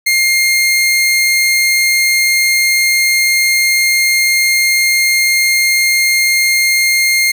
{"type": "tone", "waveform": "sawtooth", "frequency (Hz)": 2121, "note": "C7", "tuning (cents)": 23, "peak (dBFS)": -6, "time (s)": [0.06, 7.32], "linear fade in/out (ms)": 10, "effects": []}